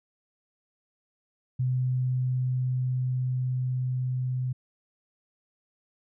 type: tone with level ramp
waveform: sine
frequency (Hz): 127.4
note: C3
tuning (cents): -46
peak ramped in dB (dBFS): -23 to -26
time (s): 1.59-4.53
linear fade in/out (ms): 10
effects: none